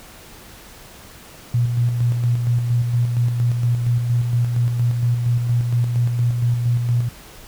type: tone with tremolo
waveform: sine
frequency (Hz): 120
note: B2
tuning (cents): -49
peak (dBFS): -14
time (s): 1.54-7.09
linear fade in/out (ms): 5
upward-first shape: square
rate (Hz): 4.3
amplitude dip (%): 40
effects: pink hiss -42 dBFS RMS until 7.47 s